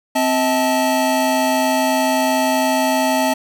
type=tone cluster; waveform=square; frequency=260.9 / 638 / 875 Hz; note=C4 / D#5 / A5; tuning=-5 / +43 / -10 cents; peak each=-20 dBFS; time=0.15-3.34 s; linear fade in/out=10 ms; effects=none